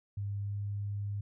sine tone with pitch glide, 100.9 to 101.66 Hz, G#2 to G#2, -49 to -37 cents, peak -33 dBFS, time 0.17-1.21 s, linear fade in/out 5 ms, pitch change +12 cents, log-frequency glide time 0.4-0.57 s, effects none

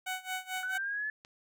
15% pulse tone with tremolo, 746 Hz, F#5, 14 cents sharp, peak -26 dBFS, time 0.06-0.78 s, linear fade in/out 10 ms, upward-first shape sine, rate 4.5 Hz, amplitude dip 90%
clicks, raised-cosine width 0.2 ms, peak -34 dBFS, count 2, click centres 0.573 / 1.249 s
sine linear sweep, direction up, 1478 to 1737 Hz, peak -32 dBFS, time 0.63-1.1 s, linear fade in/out 2 ms
effects none

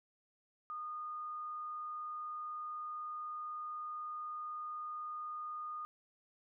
sine tone, 1226 Hz, D#6, 26 cents flat, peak -40 dBFS, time 0.7-5.85 s, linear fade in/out 0 ms, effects none

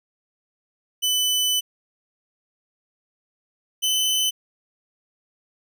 sawtooth tone pair in turn, 3000 / 3031 Hz, F#7 / F#7, +23 / +41 cents, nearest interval unison, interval 18 cents, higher second, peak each -16 dBFS, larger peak neither, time 1.02-1.61 / 3.82-4.31 s, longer first, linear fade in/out 20 ms, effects none

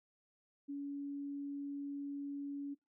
sine tone, 282.8 Hz, C#4, 35 cents sharp, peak -39 dBFS, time 0.68-2.75 s, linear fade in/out 20 ms, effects noise-tail reverb RT60 0.2 s tail -21 dB re dry

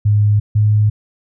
sine tone pair in turn, 104.3 / 105.82 Hz, G#2 / G#2, +8 / +33 cents, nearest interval unison, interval 25 cents, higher second, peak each -9 dBFS, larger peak neither, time 0.05-0.4 / 0.55-0.9 s, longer neither, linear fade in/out 10 ms, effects none

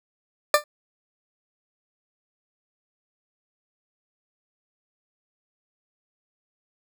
20% pulse tone with exponential decay, 594 Hz, D5, 20 cents sharp, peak -5 dBFS, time 0.54-0.64 s, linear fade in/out 2 ms, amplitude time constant 21 ms, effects none

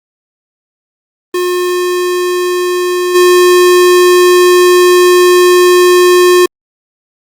square tone with level steps, 358.7 Hz, F4, 46 cents sharp, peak -11 / -4 dBFS, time 1.34-6.46 s, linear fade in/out 5 ms, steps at 3.14 s, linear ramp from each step 20 ms, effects Opus 32 kbps

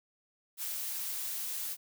blue noise, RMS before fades -37 dBFS, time 0.57-1.77 s, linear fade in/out 50 ms, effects none

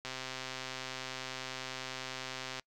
click train, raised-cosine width 0.2 ms, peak -22 dBFS, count 332, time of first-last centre 0.05-2.596 s, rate 130 Hz, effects noise-tail reverb RT60 0.1 s tail -26 dB re dry

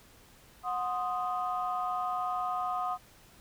sine chord, C diminished, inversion second, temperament equal with one note detuned, 730.6 / 1046.5 / 1244.5 Hz, Gb5 / C6 / Eb6, -22 / 0 / 0 cents, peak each -32 / -37 / -33 dBFS, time 0.63-2.98 s, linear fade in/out 50 ms, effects tanh soft clip ceiling -22 dBFS + pink hiss -58 dBFS RMS until 3.4 s

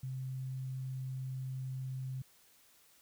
sine tone, 130.81 Hz, C3, in tune, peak -37 dBFS, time 0.03-2.22 s, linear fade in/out 5 ms, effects white hiss -65 dBFS RMS until 3.01 s

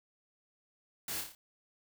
white noise with echo, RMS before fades -39 dBFS, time 1.08-1.21 s, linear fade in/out 2 ms, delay 28 ms, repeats 5, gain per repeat -4 dB, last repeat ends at 1.35 s, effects none

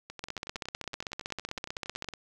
two click trains, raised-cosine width 0.2 ms, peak -24 / -17 dBFS, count 23 / 30, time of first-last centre 0.1-2.137 / 0.24-2.087 s, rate 10.8 / 15.7 Hz, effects none

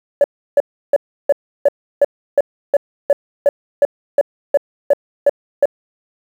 sine tone bursts, 570 Hz, C#5, 48 cents sharp, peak -5 dBFS, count 16, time 0.21-5.656 s, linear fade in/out 2 ms, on 31 ms, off 330 ms, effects tanh soft clip ceiling -4 dBFS + 7-bit

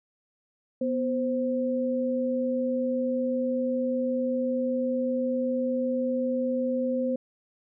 sine tone pair together, 246.9 / 521.7 Hz, B3 / C5, 0 / -5 cents, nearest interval octave + minor second, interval 1295 cents, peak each -27 dBFS, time 0.81-7.16 s, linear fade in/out 5 ms, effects none

